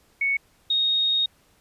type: tone pair in turn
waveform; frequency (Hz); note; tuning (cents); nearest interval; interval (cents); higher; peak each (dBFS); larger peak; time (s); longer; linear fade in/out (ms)
sine; 2217 / 3729; C#7 / A#7; 0 / 0; major sixth; 900; second; -20 / -19; second; 0.21-0.37 / 0.7-1.26; second; 5
effects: pink hiss -61 dBFS RMS until 1.6 s + resampled to 32000 Hz